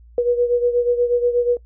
sine beating tone pair, 482.3 / 490.6 Hz, B4 / B4, -41 / -12 cents, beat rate 8.3 Hz, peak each -16 / -21 dBFS, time 0.18-1.57 s, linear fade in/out 2 ms, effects noise-tail reverb RT60 0.1 s tail -21 dB re dry + added 58 Hz sine -43 dBFS peak until 1.65 s

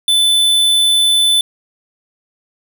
square tone, 3510 Hz, A7, 5 cents flat, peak -10 dBFS, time 0.08-1.41 s, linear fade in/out 2 ms, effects none

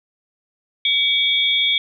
sine tone cluster, 2273 / 3323 / 3586 Hz, C#7 / G#7 / A7, +43 / 0 / +32 cents, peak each -21 / -18 / -20 dBFS, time 0.85-1.78 s, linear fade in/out 2 ms, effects none

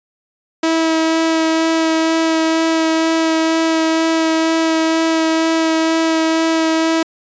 sawtooth tone with vibrato, 323.5 Hz, E4, 32 cents flat, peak -9 dBFS, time 0.63-7.03 s, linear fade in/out 5 ms, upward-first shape sine, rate 2.1 Hz, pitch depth 11 cents each way, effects resampled to 16000 Hz

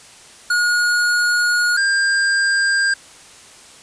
square tone pair in turn, 1441 / 1599.2 Hz, F#6 / G6, -46 / +34 cents, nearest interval major second, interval 180 cents, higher second, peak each -15 dBFS, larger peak neither, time 0.5-1.77 / 1.77-2.94 s, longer first, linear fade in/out 5 ms, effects white hiss -43 dBFS RMS until 3.82 s + resampled to 22050 Hz

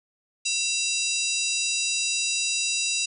harmonic tone with a mistuned harmonic, 978 Hz, B5, 17 cents flat, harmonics 3 / 4 / 5 / 6 / 7 / 8 / 9, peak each -29 / -30 / -31 / -32 / -32 / -33 / -34 dBFS, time 0.45-3.06 s, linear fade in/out 10 ms, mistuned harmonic 3, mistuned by -130 cents, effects none

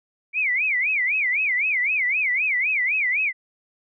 sine tone with vibrato, 2244 Hz, C#7, 21 cents sharp, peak -19 dBFS, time 0.33-3.33 s, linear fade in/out 50 ms, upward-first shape sine, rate 3.9 Hz, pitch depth 240 cents each way, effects none

